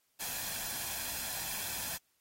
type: noise with comb filter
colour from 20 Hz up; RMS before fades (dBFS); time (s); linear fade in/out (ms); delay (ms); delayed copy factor
white; -38; 0.19-1.98; 20; 1.2; +0.5
effects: white hiss -75 dBFS RMS until 2.2 s + AAC 48 kbps